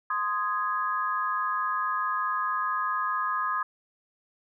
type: chord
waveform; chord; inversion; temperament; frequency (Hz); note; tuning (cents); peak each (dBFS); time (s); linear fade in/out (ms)
sine; Ab major; first; equal with one note detuned; 1039.9 / 1244.5 / 1661.2; C6 / Eb6 / Ab6; -11 / 0 / 0; -30 / -28 / -33; 0.1-3.63; 5
effects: none